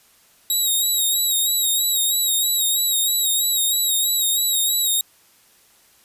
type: tone with vibrato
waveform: 5% pulse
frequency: 3812 Hz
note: A#7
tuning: 38 cents sharp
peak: -10 dBFS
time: 0.5-5.01 s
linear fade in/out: 2 ms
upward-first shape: sine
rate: 3.1 Hz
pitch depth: 58 cents each way
effects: white hiss -55 dBFS RMS until 6.04 s + resampled to 32000 Hz